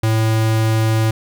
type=tone; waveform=square; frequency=110.9 Hz; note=A2; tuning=14 cents sharp; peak=-14 dBFS; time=0.03-1.11 s; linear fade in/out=5 ms; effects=none